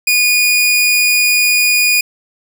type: tone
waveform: sawtooth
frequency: 2454 Hz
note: D#7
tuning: 25 cents flat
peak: -6 dBFS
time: 0.07-2.01 s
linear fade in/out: 5 ms
effects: none

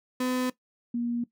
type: tone pair in turn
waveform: 35% pulse / sine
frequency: 253.2 / 237.9 Hz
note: B3 / A#3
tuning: +43 / +35 cents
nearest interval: minor second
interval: 108 cents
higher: first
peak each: -24 / -26 dBFS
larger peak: first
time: 0.2-0.5 / 0.94-1.24 s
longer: neither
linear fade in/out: 5 ms
effects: noise-tail reverb RT60 0.1 s tail -17 dB re dry

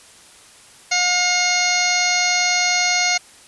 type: harmonic tone with a mistuned harmonic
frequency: 718 Hz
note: F5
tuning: 48 cents sharp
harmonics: 1 / 2 / 3 / 4 / 5 / 6 / 7 / 8 / 9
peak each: -24 / -27 / -20 / -29 / -31 / -23 / -28 / -27 / -23 dBFS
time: 0.91-3.18 s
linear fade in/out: 10 ms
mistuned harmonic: 4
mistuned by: -38 cents
effects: white hiss -46 dBFS RMS until 3.47 s + resampled to 24000 Hz

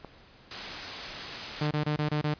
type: click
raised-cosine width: 1 ms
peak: -26 dBFS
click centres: 0.047 s
type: noise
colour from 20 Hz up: white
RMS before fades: -36 dBFS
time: 0.51-1.67 s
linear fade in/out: 2 ms
type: tone bursts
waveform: sawtooth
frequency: 150.3 Hz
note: D3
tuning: 40 cents sharp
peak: -22 dBFS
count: 6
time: 1.61-2.34 s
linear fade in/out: 5 ms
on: 100 ms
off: 26 ms
effects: pink hiss -55 dBFS RMS until 2.39 s + resampled to 11025 Hz

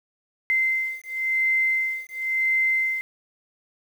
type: beating tone pair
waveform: sine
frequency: 2075 / 2075.95 Hz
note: C7 / C7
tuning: -15 / -14 cents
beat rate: 0.95 Hz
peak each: -24 / -24 dBFS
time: 0.5-3.01 s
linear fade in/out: 0 ms
effects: 8-bit

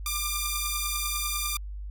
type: beating tone pair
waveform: 5% pulse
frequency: 1188 / 1198 Hz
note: D6 / D6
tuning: +20 / +34 cents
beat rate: 10 Hz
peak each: -19 dBFS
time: 0.06-1.57 s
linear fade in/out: 2 ms
effects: added 50 Hz sine -34 dBFS peak until 1.9 s

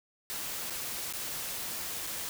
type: noise with dropouts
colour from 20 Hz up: white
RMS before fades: -37 dBFS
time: 0.3-2.29 s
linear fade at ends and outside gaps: 0 ms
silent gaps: 0.7-0.706 / 1.126-1.136 / 2.068-2.072 s
effects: none

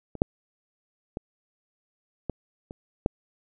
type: clicks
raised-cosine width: 2 ms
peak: -24 / -6 / -18 / -15 / -25 / -8 dBFS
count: 6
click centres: 0.153 / 0.219 / 1.171 / 2.297 / 2.709 / 3.061 s
effects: none

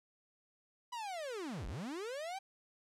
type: linear two-way sweep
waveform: 45% pulse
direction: down then up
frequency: 998 to 34.82 to 797 Hz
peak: -40 dBFS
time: 0.92-2.39 s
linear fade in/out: 10 ms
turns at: 1.67 s
effects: low-pass 9000 Hz 12 dB/octave + 13-bit

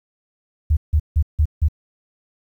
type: tone bursts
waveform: sine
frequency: 76.1 Hz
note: D#2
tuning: 38 cents flat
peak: -12 dBFS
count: 5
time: 0.7-1.685 s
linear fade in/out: 10 ms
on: 69 ms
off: 160 ms
effects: 9-bit

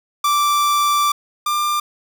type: tone pair in turn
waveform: 45% pulse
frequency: 1171 / 1192.8 Hz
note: D6 / D6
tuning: -5 / +27 cents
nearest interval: unison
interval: 32 cents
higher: second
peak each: -14 / -17 dBFS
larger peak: first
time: 0.24-1.12 / 1.46-1.8 s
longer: first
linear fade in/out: 5 ms
effects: none

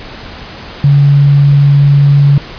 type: tone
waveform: sine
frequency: 142 Hz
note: C#3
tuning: 42 cents sharp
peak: -3 dBFS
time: 0.84-2.38 s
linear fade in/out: 2 ms
effects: pink hiss -28 dBFS RMS until 2.58 s + resampled to 11025 Hz

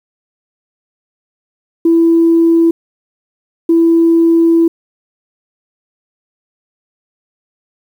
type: tone bursts at uneven times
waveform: sine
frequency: 332.4 Hz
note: E4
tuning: 15 cents sharp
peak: -5 dBFS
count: 2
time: 1.85-2.71 / 3.69-4.68 s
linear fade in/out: 5 ms
effects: tanh soft clip ceiling -1 dBFS + 7-bit

